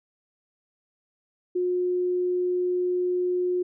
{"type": "tone", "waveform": "sine", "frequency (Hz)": 360, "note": "F#4", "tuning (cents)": -47, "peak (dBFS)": -22, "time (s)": [1.55, 3.63], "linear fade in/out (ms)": 10, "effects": []}